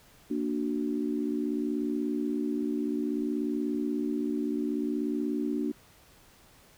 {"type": "chord", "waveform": "sine", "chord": "Bb augmented", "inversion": "none", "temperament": "equal", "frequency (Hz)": [233.1, 293.7, 370], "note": ["Bb3", "D4", "F#4"], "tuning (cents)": [0, 0, 0], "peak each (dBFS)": [-32, -30, -35], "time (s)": [0.3, 5.72], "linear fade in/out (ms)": 10, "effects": ["pink hiss -58 dBFS RMS until 6.77 s"]}